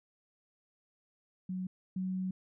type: tone pair in turn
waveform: sine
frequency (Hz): 185 / 186.5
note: F#3 / F#3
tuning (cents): 0 / +14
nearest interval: unison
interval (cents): 14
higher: second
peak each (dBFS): -34 / -32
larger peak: second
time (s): 1.49-1.67 / 1.96-2.31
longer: second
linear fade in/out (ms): 5
effects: none